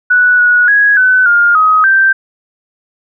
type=tone with pitch steps; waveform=sine; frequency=1477 / 1461 / 1661 / 1509 / 1412 / 1262 / 1565 Hz; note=F#6 / F#6 / G#6 / F#6 / F6 / D#6 / G6; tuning=-3 / -22 / 0 / +34 / +19 / +24 / -3 cents; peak=-5 dBFS; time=0.1-2.13 s; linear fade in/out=10 ms; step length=290 ms; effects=none